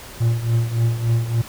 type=tone with tremolo; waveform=triangle; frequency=116 Hz; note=A#2; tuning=8 cents flat; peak=-11 dBFS; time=0.2-1.42 s; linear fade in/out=10 ms; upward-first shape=triangle; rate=3.5 Hz; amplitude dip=80%; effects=pink hiss -38 dBFS RMS until 1.48 s